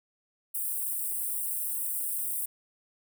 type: high-pass noise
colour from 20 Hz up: white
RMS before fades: -32 dBFS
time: 0.54-2.46 s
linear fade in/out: 10 ms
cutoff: 8200 Hz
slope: 96 dB/octave
effects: none